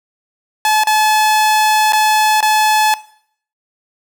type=tone with dropouts; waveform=sawtooth; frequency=860 Hz; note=A5; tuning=40 cents flat; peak=-7 dBFS; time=0.65-2.94 s; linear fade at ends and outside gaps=1 ms; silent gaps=0.836-0.871 / 1.923-1.932 / 2.406-2.427 s; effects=noise-tail reverb RT60 0.6 s tail -18 dB re dry